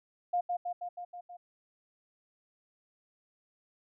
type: tone with echo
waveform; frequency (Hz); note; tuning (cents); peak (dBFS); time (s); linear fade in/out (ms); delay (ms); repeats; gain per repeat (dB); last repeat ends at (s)
sine; 708; F5; +23; -26; 0.33-0.41; 10; 160; 6; -3; 1.37
effects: none